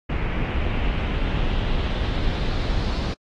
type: noise with low-pass filter sweep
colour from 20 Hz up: brown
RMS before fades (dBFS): -23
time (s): 0.09-3.14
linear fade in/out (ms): 10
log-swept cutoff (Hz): 2300 to 4600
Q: 2.5
effects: AAC 32 kbps